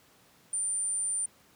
sine tone, 9100 Hz, C#9, 44 cents sharp, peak -28 dBFS, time 0.53-1.26 s, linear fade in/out 5 ms, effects pink hiss -61 dBFS RMS until 1.55 s + high-pass 100 Hz 12 dB/octave

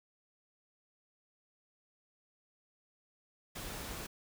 pink noise, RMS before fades -43 dBFS, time 3.55-4.07 s, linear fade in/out 10 ms, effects none

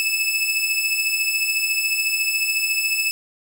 sawtooth beating tone pair, 2602 / 2616 Hz, E7 / E7, -23 / -14 cents, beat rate 14 Hz, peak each -23 / -17 dBFS, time 0-3.11 s, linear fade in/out 0 ms, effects 7-bit

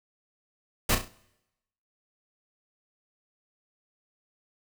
pink noise with echo, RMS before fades -23 dBFS, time 0.89-0.95 s, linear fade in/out 5 ms, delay 33 ms, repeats 4, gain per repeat -7 dB, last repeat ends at 1.082 s, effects noise-tail reverb RT60 0.9 s tail -22 dB re dry

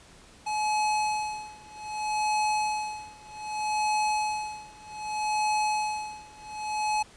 square tone with tremolo, 851 Hz, G#5, 42 cents sharp, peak -24 dBFS, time 0.46-7.03 s, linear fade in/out 10 ms, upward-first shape sine, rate 0.64 Hz, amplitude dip 95%, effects pink hiss -53 dBFS RMS until 7.16 s + resampled to 22050 Hz

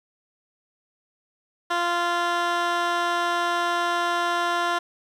15% pulse tone with band-pass filter, 346.8 Hz, F4, 12 cents flat, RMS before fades -24 dBFS, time 1.7-4.79 s, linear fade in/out 10 ms, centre 1600 Hz, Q 0.67, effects 9-bit

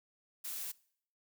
blue noise, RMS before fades -41 dBFS, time 0.44-0.72 s, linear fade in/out 10 ms, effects noise-tail reverb RT60 0.6 s tail -22 dB re dry

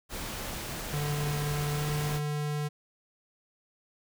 pink noise, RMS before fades -37 dBFS, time 0.09-2.21 s, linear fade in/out 50 ms
square tone with pitch glide, 146.83 to 148.45 Hz, D3 to D3, 0 to +19 cents, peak -30 dBFS, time 0.92-2.69 s, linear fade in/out 20 ms, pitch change +19 cents, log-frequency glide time 1.74-1.85 s
effects none

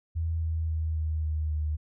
sine tone with pitch steps, 81.8 / 80.67 / 79.56 / 78.47 / 77.39 / 76.32 Hz, E2 / E2 / D#2 / D#2 / D#2 / D#2, -13 / -37 / +39 / +15 / -9 / -33 cents, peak -26 dBFS, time 0.15-1.77 s, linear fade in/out 20 ms, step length 270 ms, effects none

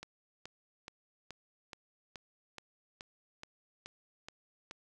click train, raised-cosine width 0.2 ms, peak -27 dBFS, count 12, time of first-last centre 0.03-4.711 s, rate 2.35 Hz, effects none

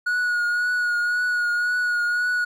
triangle tone with vibrato, 1453 Hz, F#6, 32 cents flat, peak -18 dBFS, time 0.06-2.45 s, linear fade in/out 10 ms, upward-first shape triangle, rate 1.9 Hz, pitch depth 28 cents each way, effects none

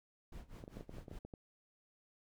brown noise with tremolo, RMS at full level -48 dBFS, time 0.32-1.19 s, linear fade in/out 5 ms, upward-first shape sine, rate 5 Hz, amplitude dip 90%
clicks, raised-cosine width 2 ms, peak -35 dBFS, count 10, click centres 0.639 / 0.679 / 0.77 / 0.809 / 0.894 / 0.984 / 1.082 / 1.114 / 1.25 / 1.338 s
effects none

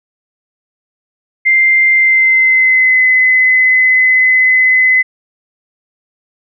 sine tone with pitch glide, 2093 to 2029 Hz, C7 to B6, 0 to +46 cents, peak -6 dBFS, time 1.45-5.03 s, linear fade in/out 20 ms, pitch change -54 cents, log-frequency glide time 1.92-3.04 s, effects none

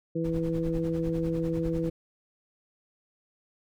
harmonic tone, 164.81 Hz, E3, in tune, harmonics 1 / 2 / 3, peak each -30 / -30 / -32 dBFS, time 0.15-1.9 s, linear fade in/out 10 ms
brown noise with tremolo, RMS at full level -36 dBFS, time 0.24-1.9 s, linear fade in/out 5 ms, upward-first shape sine, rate 10 Hz, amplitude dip 85%
effects none

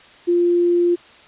sine tone, 348.4 Hz, F4, 4 cents flat, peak -13 dBFS, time 0.27-0.96 s, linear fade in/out 20 ms, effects white hiss -46 dBFS RMS until 1.27 s + resampled to 8000 Hz

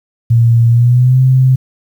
sine tone with pitch glide, 116.54 to 130.06 Hz, A#2 to C3, 0 to -10 cents, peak -5 dBFS, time 0.3-1.56 s, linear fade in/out 10 ms, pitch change +190 cents, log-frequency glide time 0.69-1.2 s, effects 7-bit

